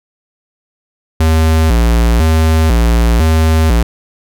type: tone with vibrato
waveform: square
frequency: 68 Hz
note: C#2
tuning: 33 cents flat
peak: -8 dBFS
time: 1.2-3.83 s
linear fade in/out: 5 ms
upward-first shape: square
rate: 1 Hz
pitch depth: 280 cents each way
effects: none